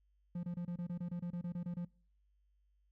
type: tone bursts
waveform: triangle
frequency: 174.61 Hz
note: F3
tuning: in tune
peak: -35 dBFS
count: 14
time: 0.35-1.85 s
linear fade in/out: 5 ms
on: 83 ms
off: 26 ms
effects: noise-tail reverb RT60 0.5 s tail -25 dB re dry + added 50 Hz sine -70 dBFS peak until 2.91 s